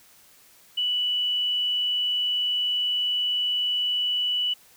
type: tone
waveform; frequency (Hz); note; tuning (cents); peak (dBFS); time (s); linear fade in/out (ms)
sine; 2960; F#7; 0; -22; 0.77-4.54; 10
effects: white hiss -55 dBFS RMS until 4.76 s